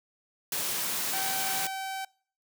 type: high-pass noise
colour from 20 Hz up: white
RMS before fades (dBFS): -31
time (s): 0.52-1.67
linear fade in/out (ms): 2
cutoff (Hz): 120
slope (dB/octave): 96
type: tone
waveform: sawtooth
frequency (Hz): 770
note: G5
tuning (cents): -31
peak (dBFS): -29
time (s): 1.13-2.05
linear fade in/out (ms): 5
effects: noise-tail reverb RT60 0.5 s tail -25 dB re dry